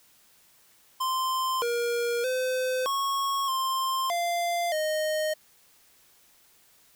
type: tone with pitch steps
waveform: square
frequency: 1041 / 474.2 / 512 / 1099 / 1053 / 692 / 619 Hz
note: C6 / A#4 / C5 / C#6 / C6 / F5 / D#5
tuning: -9 / +30 / -38 / -15 / +11 / -16 / -9 cents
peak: -26 dBFS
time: 1-5.34 s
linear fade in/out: 10 ms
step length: 620 ms
effects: white hiss -60 dBFS RMS until 6.95 s